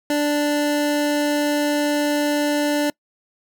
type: tone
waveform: 25% pulse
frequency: 293.7 Hz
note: D4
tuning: in tune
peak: -14 dBFS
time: 0.1-2.9 s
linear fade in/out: 2 ms
effects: noise-tail reverb RT60 0.1 s tail -25 dB re dry